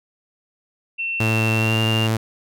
sine tone with pitch glide, 2700 to 2795 Hz, E7 to F7, +41 to +1 cents, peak -22 dBFS, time 0.98-2.08 s, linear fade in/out 20 ms, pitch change +60 cents, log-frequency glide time 1.54-1.79 s
sawtooth tone with vibrato, 111.2 Hz, A2, 19 cents sharp, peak -14 dBFS, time 1.2-2.17 s, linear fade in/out 5 ms, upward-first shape sine, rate 12 Hz, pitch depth 10 cents each way
effects none

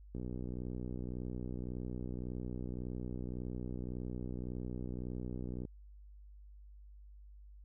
click train, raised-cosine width 3 ms, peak -29 dBFS, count 341, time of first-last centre 0.15-5.652 s, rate 61.8 Hz, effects added 50 Hz sine -52 dBFS peak until 7.64 s

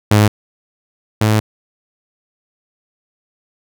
sawtooth tone pair in turn, 105.1 / 107.93 Hz, G#2 / A2, +21 / -33 cents, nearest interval unison, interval 46 cents, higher second, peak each -4 / -7 dBFS, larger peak first, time 0.11-0.28 / 1.21-1.4 s, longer second, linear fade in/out 5 ms, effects none

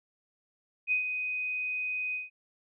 sine tone with ADSR envelope, 2501 Hz, D#7, 8 cents sharp, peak -23 dBFS, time 0.87-2.3 s, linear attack 48 ms, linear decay 110 ms, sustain -7 dB, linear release 160 ms, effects none

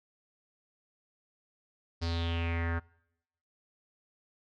square tone with low-pass filter sweep, 84 Hz, E2, 33 cents sharp, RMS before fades -32 dBFS, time 2.01-2.8 s, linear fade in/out 20 ms, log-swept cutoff 4900 to 1500 Hz, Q 5.1, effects noise-tail reverb RT60 0.8 s tail -24 dB re dry

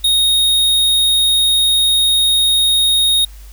square tone, 3730 Hz, A#7, in tune, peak -11 dBFS, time 0.04-3.25 s, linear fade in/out 5 ms, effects added 50 Hz sine -33 dBFS peak until 3.52 s + white hiss -46 dBFS RMS until 3.52 s

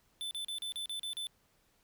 square tone bursts, 3520 Hz, A7, in tune, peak -37 dBFS, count 8, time 0.21-1.269 s, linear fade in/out 0 ms, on 100 ms, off 37 ms, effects pink hiss -71 dBFS RMS until 1.83 s

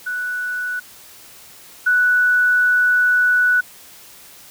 sine tone pair in turn, 1480 / 1480 Hz, F#6 / F#6, 0 / 0 cents, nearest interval unison, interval 0 cents, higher neither, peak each -21 / -12 dBFS, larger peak second, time 0.06-0.8 / 1.86-3.61 s, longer second, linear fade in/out 10 ms, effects white hiss -43 dBFS RMS until 4.5 s

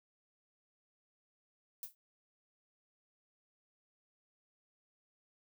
violet noise with exponential decay, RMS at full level -39 dBFS, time 1.83-1.95 s, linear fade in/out 1 ms, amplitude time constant 26 ms, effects none

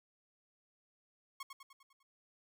sawtooth tone with echo, 1092 Hz, C#6, 26 cents flat, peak -38 dBFS, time 1.4-1.43 s, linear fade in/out 5 ms, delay 100 ms, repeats 6, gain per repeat -5 dB, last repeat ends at 2.03 s, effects none

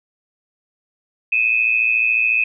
sine tone pair together, 2486 / 2600 Hz, D#7 / E7, -2 / -24 cents, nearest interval minor second, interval 78 cents, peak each -17 dBFS, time 1.32-2.44 s, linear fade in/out 5 ms, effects none

